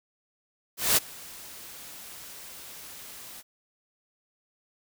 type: noise with ADSR envelope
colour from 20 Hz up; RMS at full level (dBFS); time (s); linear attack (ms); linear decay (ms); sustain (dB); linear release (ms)
white; -20; 0.77-3.43; 200; 21; -24; 36
effects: none